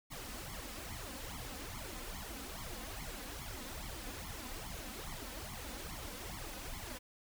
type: noise with flanger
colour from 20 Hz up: pink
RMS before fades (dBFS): -45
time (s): 0.1-6.99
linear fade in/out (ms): 20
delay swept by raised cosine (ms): 0.91 to 4.01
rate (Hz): 2.4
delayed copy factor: +1
effects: none